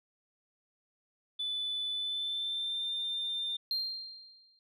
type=tone with pitch glide; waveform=sine; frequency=3490 to 3596 Hz; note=A7 to A7; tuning=-15 to +37 cents; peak=-31 dBFS; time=1.39-3.57 s; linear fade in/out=10 ms; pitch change=+52 cents; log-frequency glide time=1.91-2.88 s
type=tone with exponential decay; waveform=sine; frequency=4186 Hz; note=C8; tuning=in tune; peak=-26 dBFS; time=3.71-4.59 s; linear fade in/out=1 ms; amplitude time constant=190 ms
effects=tanh soft clip ceiling -28 dBFS